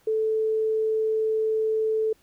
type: tone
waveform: sine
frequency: 438.3 Hz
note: A4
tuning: 7 cents flat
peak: -21 dBFS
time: 0.07-2.13 s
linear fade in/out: 5 ms
effects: pink hiss -62 dBFS RMS until 2.22 s